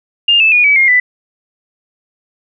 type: tone with pitch steps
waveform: sine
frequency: 2813 / 2625 / 2449 / 2285 / 2132 / 1989.1 Hz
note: F7 / E7 / D#7 / D7 / C7 / B6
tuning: +12 / -8 / -28 / -48 / +32 / +12 cents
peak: -6 dBFS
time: 0.28-1 s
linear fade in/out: 5 ms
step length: 120 ms
effects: none